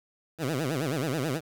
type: tone with vibrato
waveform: 15% pulse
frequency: 143.9 Hz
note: D3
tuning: 35 cents flat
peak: -21 dBFS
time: 0.38-1.41 s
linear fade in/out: 50 ms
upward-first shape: sine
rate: 9.3 Hz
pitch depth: 250 cents each way
effects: 9-bit